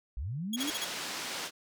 sine linear sweep, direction up, 49.62 to 307.3 Hz, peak -33 dBFS, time 0.17-0.7 s, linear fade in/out 0 ms
sawtooth tone bursts, 3322 Hz, G#7, in tune, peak -29 dBFS, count 5, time 0.53-0.846 s, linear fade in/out 5 ms, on 32 ms, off 39 ms
white band-pass noise, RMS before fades -38 dBFS, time 0.56-1.51 s, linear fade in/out 50 ms, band 190 to 5300 Hz, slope 12 dB/octave
effects none

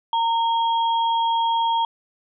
sine tone pair together, 919 / 3275 Hz, A#5 / G#7, -25 / -25 cents, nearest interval octave + minor seventh, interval 2200 cents, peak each -18 / -29 dBFS, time 0.13-1.85 s, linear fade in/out 2 ms, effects none

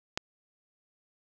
click, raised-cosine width 0.2 ms, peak -12 dBFS, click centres 0.175 s, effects none

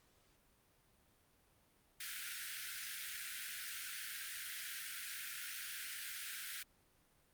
pink high-pass noise, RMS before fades -45 dBFS, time 2-6.63 s, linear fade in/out 5 ms, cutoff 1400 Hz, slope 96 dB/octave, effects pink hiss -72 dBFS RMS until 7.33 s + Opus 48 kbps

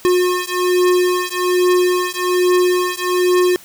square beating tone pair, 360 / 361.2 Hz, F#4 / F#4, -47 / -42 cents, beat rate 1.2 Hz, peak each -17 / -17 dBFS, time 0.05-3.56 s, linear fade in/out 0 ms, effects white hiss -42 dBFS RMS until 3.64 s

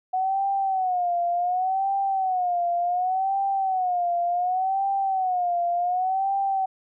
sine tone with vibrato, 739 Hz, F#5, 2 cents flat, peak -21 dBFS, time 0.13-6.66 s, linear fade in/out 10 ms, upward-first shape sine, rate 0.68 Hz, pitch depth 110 cents each way, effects none

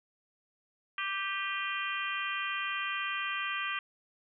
harmonic tone with a mistuned harmonic, 392 Hz, G4, in tune, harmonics 3 / 4 / 5 / 6 / 7 / 8, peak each -37 / -38 / -39 / -40 / -40 / -41 dBFS, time 0.98-3.79 s, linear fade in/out 2 ms, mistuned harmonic 6, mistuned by +51 cents, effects none

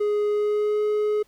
triangle tone with pitch glide, 416.5 to 421.8 Hz, G#4 to G#4, +5 to +27 cents, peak -18 dBFS, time 0-1.23 s, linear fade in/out 10 ms, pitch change +22 cents, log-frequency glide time 0.29-0.82 s, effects pink hiss -62 dBFS RMS until 1.27 s

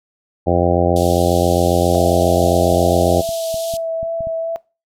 harmonic tone, 87.4 Hz, F2, 2 cents sharp, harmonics 1 / 2 / 3 / 4 / 5 / 6 / 7 / 8 / 9, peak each -19 / -21 / -23 / -20 / -22 / -20 / -20 / -23 / -22 dBFS, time 0.46-3.22 s, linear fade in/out 20 ms
pink band-pass noise, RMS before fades -32 dBFS, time 0.96-3.77 s, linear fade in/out 2 ms, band 3100 to 14000 Hz, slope 48 dB/octave
sine tone with vibrato, 659 Hz, E5, 1 cent flat, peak -18 dBFS, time 1.95-4.56 s, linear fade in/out 0 ms, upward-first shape sine, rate 2.4 Hz, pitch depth 13 cents each way
clicks, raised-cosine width 5 ms, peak -20 dBFS, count 8, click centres 2.441 / 2.733 / 3.291 / 3.543 / 3.739 / 4.03 / 4.207 / 4.271 s
effects noise-tail reverb RT60 0.3 s tail -22 dB re dry

